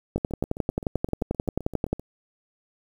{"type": "two click trains", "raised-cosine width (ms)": 2, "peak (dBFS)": [-23, -10], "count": [15, 21], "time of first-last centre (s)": [[0.18, 1.996], [0.16, 1.93]], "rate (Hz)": [7.71, 11.3], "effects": ["8-bit"]}